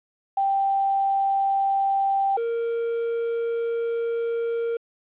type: tone pair in turn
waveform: sine / triangle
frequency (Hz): 785 / 464.3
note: G5 / A#4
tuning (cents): +2 / -7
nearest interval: major sixth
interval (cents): 909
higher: first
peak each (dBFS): -19 / -21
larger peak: first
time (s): 0.37-2.37 / 2.37-4.77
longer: second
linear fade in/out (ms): 5
effects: resampled to 8000 Hz + 9-bit